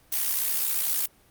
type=noise with amplitude modulation; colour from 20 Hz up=blue; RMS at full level=-23 dBFS; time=0.12-1.06 s; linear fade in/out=5 ms; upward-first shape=sine; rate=64.5 Hz; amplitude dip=65%; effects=pink hiss -59 dBFS RMS until 1.3 s + Opus 32 kbps